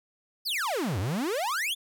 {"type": "exponential two-way sweep", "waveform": "45% pulse", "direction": "down then up", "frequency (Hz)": [5290, 86.1, 3629], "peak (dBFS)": -27, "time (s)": [0.45, 1.75], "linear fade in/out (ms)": 20, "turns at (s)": 0.99, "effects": []}